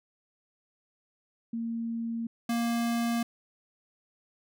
sine / square tone pair in turn, 230.1 / 234 Hz, A#3 / A#3, -22 / +7 cents, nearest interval unison, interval 29 cents, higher second, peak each -30 / -27 dBFS, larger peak second, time 1.53-2.27 / 2.49-3.23 s, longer neither, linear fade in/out 5 ms, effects none

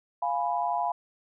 sine chord, F diminished, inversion none, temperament equal, 698.5 / 830.6 / 987.8 Hz, F5 / Ab5 / Cb6, 0 / 0 / 0 cents, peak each -29 / -30 / -30 dBFS, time 0.22-0.92 s, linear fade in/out 5 ms, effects none

